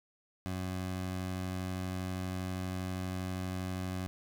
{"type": "tone", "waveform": "20% pulse", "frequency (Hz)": 92.5, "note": "F#2", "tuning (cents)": 0, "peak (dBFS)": -30, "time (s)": [0.46, 4.07], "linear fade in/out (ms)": 0, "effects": []}